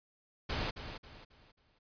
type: noise with echo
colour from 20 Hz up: pink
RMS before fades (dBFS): -35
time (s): 0.49-0.71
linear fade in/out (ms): 10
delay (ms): 270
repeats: 4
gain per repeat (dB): -9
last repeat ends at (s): 1.79
effects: resampled to 11025 Hz